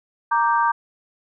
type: chord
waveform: sine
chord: G minor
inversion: first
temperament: equal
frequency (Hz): 932.3 / 1174.7 / 1568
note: Bb5 / D6 / G6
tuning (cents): 0 / 0 / 0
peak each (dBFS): -18 / -21 / -24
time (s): 0.31-0.72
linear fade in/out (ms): 10
effects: none